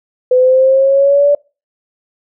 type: exponential sweep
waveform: sine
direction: up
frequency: 502 to 581 Hz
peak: -6 dBFS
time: 0.31-1.35 s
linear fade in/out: 5 ms
effects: noise-tail reverb RT60 0.3 s tail -24 dB re dry